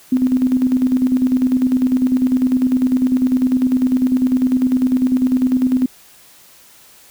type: tone with tremolo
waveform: sine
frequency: 255.5 Hz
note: C4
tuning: 41 cents flat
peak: -10 dBFS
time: 0.12-5.86 s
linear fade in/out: 5 ms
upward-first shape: square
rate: 10 Hz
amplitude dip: 55%
effects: white hiss -46 dBFS RMS until 7.1 s